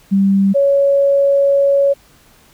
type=tone pair in turn; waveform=sine; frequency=195.9 / 558.1 Hz; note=G3 / C#5; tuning=-1 / +12 cents; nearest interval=octave + tritone; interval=1813 cents; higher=second; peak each=-9 dBFS; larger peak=neither; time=0.11-0.54 / 0.54-1.94 s; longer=second; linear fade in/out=20 ms; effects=pink hiss -49 dBFS RMS until 2.53 s